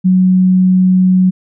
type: tone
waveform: sine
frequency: 185 Hz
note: F#3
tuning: in tune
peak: -6 dBFS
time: 0.04-1.31 s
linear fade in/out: 20 ms
effects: none